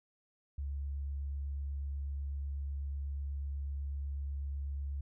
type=tone with vibrato; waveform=sine; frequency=70.1 Hz; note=C#2; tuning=20 cents sharp; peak=-35 dBFS; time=0.58-5.01 s; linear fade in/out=5 ms; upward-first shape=sine; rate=8.1 Hz; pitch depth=9 cents each way; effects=none